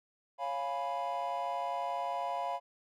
triangle chord, C# dominant seventh, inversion none, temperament equal, 554.4 / 698.5 / 830.6 / 987.8 Hz, C#5 / E#5 / G#5 / B5, 0 / 0 / 0 / 0 cents, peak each -39 / -34 / -38 / -35 dBFS, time 0.38-2.6 s, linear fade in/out 50 ms, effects tanh soft clip ceiling -23 dBFS

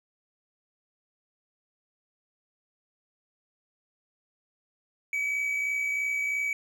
triangle tone pair together, 2278 / 2341 Hz, C#7 / D7, +47 / -6 cents, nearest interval unison, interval 47 cents, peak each -25 / -37 dBFS, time 5.13-6.53 s, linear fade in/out 2 ms, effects none

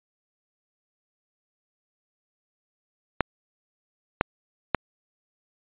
clicks, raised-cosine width 0.5 ms, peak -4 dBFS, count 3, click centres 3.207 / 4.211 / 4.747 s, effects resampled to 8000 Hz

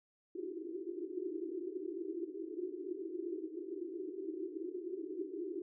pink band-pass noise, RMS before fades -42 dBFS, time 0.35-5.62 s, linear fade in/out 2 ms, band 320 to 390 Hz, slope 96 dB/octave, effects none

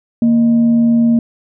sine tone with frequency modulation, 232.1 Hz, A#3, 7 cents flat, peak -8 dBFS, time 0.22-1.19 s, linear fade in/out 2 ms, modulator 386 Hz, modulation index 0.21, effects none

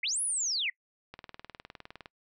sine linear two-way sweep, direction up then down, 1862 to 10770 to 1862 Hz, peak -28 dBFS, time 0.03-0.7 s, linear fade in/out 5 ms, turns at 0.22 s
click train, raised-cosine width 0.3 ms, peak -27 dBFS, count 19, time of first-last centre 1.14-2.058 s, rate 19.6 Hz
effects noise-tail reverb RT60 0.1 s tail -25 dB re dry

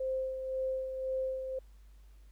sine tone with tremolo, 523.3 Hz, C5, in tune, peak -30 dBFS, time 0-1.59 s, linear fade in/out 5 ms, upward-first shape sine, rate 1.9 Hz, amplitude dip 50%, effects added 50 Hz sine -53 dBFS peak until 2.31 s + pink hiss -71 dBFS RMS until 2.31 s

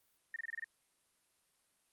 sine tone bursts, 1834 Hz, A#6, 29 cents flat, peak -38 dBFS, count 7, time 0.34-0.643 s, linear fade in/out 2 ms, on 21 ms, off 26 ms, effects white hiss -75 dBFS RMS until 1.92 s + Opus 32 kbps

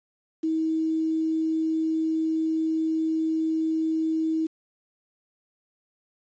sine tone with quantisation, 319.6 Hz, D#4, 47 cents sharp, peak -22 dBFS, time 0.43-4.47 s, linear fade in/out 10 ms, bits 8, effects resampled to 16000 Hz

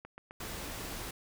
click train, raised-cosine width 0.5 ms, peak -31 dBFS, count 6, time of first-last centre 0.05-0.699 s, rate 7.71 Hz
pink noise, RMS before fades -41 dBFS, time 0.4-1.11 s, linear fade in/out 5 ms
effects none

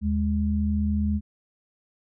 sine tone pair together, 77.78 / 207.6 Hz, D#2 / G#3, 0 / 0 cents, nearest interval octave + perfect fourth, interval 1700 cents, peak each -24 / -24 dBFS, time 0.01-1.21 s, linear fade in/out 50 ms, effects none

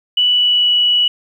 sine tone with pitch glide, 2960 to 2941 Hz, F#7 to F#7, 0 to -11 cents, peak -10 dBFS, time 0.17-1.08 s, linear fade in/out 5 ms, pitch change -11 cents, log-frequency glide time 0.3-0.71 s, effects 8-bit

